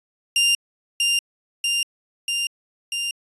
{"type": "tone with echo", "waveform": "sawtooth", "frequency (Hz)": 2794, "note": "F7", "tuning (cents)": 0, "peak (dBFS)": -12, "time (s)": [0.36, 0.55], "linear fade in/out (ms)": 2, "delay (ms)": 640, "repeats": 4, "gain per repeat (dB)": -2, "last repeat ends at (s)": 3.11, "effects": ["resampled to 24000 Hz"]}